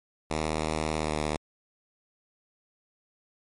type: tone with pitch glide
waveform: 5% pulse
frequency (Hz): 78 to 76.09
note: D#2 to D#2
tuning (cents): +5 to -38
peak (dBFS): -16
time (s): 0.3-1.37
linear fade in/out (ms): 10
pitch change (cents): -43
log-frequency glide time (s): 0.97-1.18
effects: MP3 48 kbps